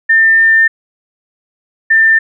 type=tone pair in turn; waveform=sine; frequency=1799 / 1790.5 Hz; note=A6 / A6; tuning=+38 / +30 cents; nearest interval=unison; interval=8 cents; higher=first; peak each=-5 dBFS; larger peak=neither; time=0.09-0.68 / 1.9-2.19 s; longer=first; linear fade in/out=10 ms; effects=none